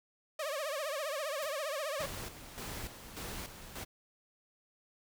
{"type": "tone with vibrato", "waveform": "sawtooth", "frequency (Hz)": 587.3, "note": "D5", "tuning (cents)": 0, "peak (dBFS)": -31, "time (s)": [0.39, 2.06], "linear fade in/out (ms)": 5, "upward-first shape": "triangle", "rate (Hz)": 15, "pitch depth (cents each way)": 180}
{"type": "noise with exponential decay", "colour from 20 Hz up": "white", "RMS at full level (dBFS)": -44, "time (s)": [1.42, 1.62], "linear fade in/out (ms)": 5, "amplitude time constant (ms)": 43}
{"type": "noise with tremolo", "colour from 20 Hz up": "pink", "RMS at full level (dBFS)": -42, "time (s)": [1.99, 3.85], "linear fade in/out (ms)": 20, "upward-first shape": "square", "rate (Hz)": 1.7, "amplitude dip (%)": 60}
{"effects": []}